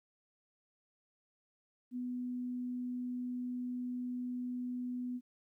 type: tone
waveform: sine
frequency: 248 Hz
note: B3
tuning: 7 cents sharp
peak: -36 dBFS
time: 1.91-5.21 s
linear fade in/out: 50 ms
effects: 13-bit